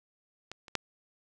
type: clicks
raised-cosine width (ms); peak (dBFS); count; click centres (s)
0.2; -23 / -30 / -11; 3; 0.516 / 0.682 / 0.753
effects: none